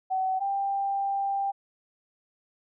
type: tone pair in turn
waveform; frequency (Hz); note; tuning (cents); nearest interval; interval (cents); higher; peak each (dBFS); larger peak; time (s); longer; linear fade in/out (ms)
sine; 756 / 791.1; F#5 / G5; +37 / +16; minor second; 79; second; -24 / -25; first; 0.1-0.4 / 0.4-1.52; second; 20
effects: none